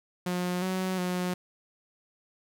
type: tone with pitch steps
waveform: sawtooth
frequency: 179.3 / 186.6 / 180.4 Hz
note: F3 / F#3 / F#3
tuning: +46 / +15 / -44 cents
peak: -24 dBFS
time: 0.26-1.34 s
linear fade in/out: 5 ms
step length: 360 ms
effects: none